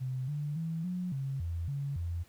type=tone with pitch steps; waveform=sine; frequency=129.2 / 147.3 / 163.3 / 180.3 / 135.8 / 84.4 / 140.3 / 85.3 Hz; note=C3 / D3 / E3 / F#3 / C#3 / E2 / C#3 / F2; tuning=-21 / +6 / -16 / -45 / -35 / +41 / +21 / -40 cents; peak=-32 dBFS; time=0-2.24 s; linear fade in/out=20 ms; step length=280 ms; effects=pink hiss -63 dBFS RMS until 2.28 s